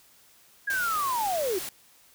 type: linear sweep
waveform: sine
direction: down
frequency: 1661.2 to 343 Hz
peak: -25 dBFS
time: 0.67-1.59 s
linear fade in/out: 10 ms
type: noise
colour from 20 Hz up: white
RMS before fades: -36 dBFS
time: 0.7-1.69 s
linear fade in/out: 2 ms
effects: white hiss -58 dBFS RMS until 2.14 s